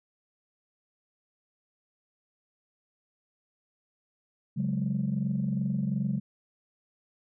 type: chord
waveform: sine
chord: C# suspended fourth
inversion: none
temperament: equal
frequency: 138.59 / 185 / 207.7 Hz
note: C#3 / F#3 / G#3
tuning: 0 / 0 / 0 cents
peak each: -30 dBFS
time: 4.56-6.2 s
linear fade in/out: 20 ms
effects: tanh soft clip ceiling -19 dBFS